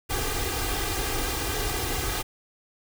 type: noise with comb filter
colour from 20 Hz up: pink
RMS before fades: -28 dBFS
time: 0.09-2.23 s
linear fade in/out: 20 ms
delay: 2.5 ms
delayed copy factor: +0.85
effects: none